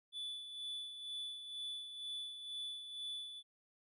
triangle tone with tremolo, 3469 Hz, A7, 25 cents flat, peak -39 dBFS, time 0.12-3.43 s, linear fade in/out 50 ms, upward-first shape sine, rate 2.1 Hz, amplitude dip 55%, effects resampled to 32000 Hz

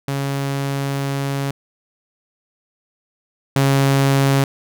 sawtooth tone pair in turn, 138.59 / 137.32 Hz, C#3 / C#3, 0 / -16 cents, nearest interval unison, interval 16 cents, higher first, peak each -16 / -9 dBFS, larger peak second, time 0.08-1.51 / 3.56-4.44 s, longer first, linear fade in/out 2 ms, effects none

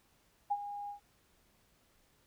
sine tone with ADSR envelope, 816 Hz, G#5, 31 cents flat, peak -27 dBFS, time 0.5-1 s, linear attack 16 ms, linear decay 48 ms, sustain -12 dB, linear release 110 ms, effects pink hiss -70 dBFS RMS until 2.26 s

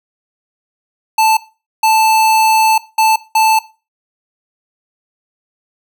square tone bursts at uneven times, 880 Hz, A5, in tune, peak -9 dBFS, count 4, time 1.18-1.37 / 1.83-2.78 / 2.98-3.16 / 3.35-3.59 s, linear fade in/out 5 ms, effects noise-tail reverb RT60 0.3 s tail -17 dB re dry

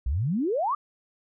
sine exponential sweep, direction up, 56.1 to 1242 Hz, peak -23 dBFS, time 0.06-0.75 s, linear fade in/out 5 ms, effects none

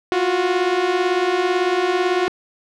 sawtooth beating tone pair, 347.9 / 365.9 Hz, F4 / F#4, -7 / -19 cents, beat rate 18 Hz, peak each -18 / -14 dBFS, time 0.12-2.28 s, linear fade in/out 0 ms, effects low-pass 4000 Hz 12 dB/octave

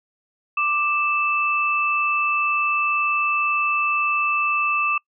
sine tone pair together, 1179.9 / 2638 Hz, D6 / E7, +8 / +1 cents, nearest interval octave + major second, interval 1393 cents, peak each -21 dBFS, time 0.57-4.98 s, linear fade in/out 5 ms, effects noise-tail reverb RT60 0.1 s tail -26 dB re dry

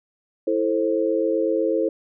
sine chord, A minor, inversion second, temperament just, 330 / 440 / 528 Hz, E4 / A4 / C5, +2 / 0 / +16 cents, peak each -23 dBFS, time 0.47-1.89 s, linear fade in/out 5 ms, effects none

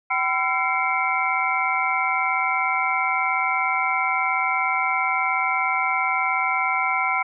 sine tone cluster, 767 / 1010 / 1353 / 2122 / 2281 Hz, G5 / B5 / E6 / C7 / C#7, -38 / +39 / +45 / +24 / +49 cents, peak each -26 dBFS, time 0.1-7.23 s, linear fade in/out 10 ms, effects none

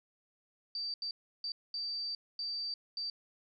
sine tone bursts at uneven times, 4647 Hz, D8, 19 cents flat, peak -35 dBFS, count 6, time 0.75-0.94 / 1.02-1.11 / 1.44-1.52 / 1.74-2.15 / 2.39-2.74 / 2.97-3.1 s, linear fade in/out 2 ms, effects none

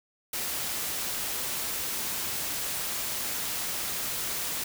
white noise, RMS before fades -32 dBFS, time 0.33-4.64 s, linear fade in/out 5 ms, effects none

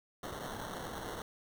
white noise with sample-and-hold, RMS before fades -42 dBFS, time 0.23-1.22 s, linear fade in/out 2 ms, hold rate 2450 Hz, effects none

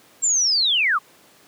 sine linear sweep, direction down, 7520 to 1055 Hz, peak -16 dBFS, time 0.22-0.99 s, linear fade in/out 20 ms, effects pink hiss -52 dBFS RMS until 1.47 s + high-pass 200 Hz 12 dB/octave

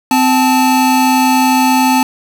square tone pair together, 258.6 / 873 Hz, C4 / A5, -20 / -14 cents, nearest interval octave + major sixth, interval 2106 cents, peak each -12 dBFS, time 0.11-2.03 s, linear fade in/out 2 ms, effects none

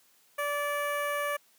15% pulse tone with notch filter, 580 Hz, D5, 22 cents flat, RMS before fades -31 dBFS, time 0.38-1.37 s, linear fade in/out 10 ms, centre 5000 Hz, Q 0.83, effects white hiss -64 dBFS RMS until 1.58 s + high-pass 150 Hz 12 dB/octave

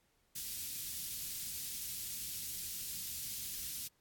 white band-stop noise, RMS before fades -42 dBFS, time 0.35-3.88 s, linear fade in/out 10 ms, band 170 to 3600 Hz, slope 12 dB/octave, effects pink hiss -75 dBFS RMS until 4 s + AAC 64 kbps

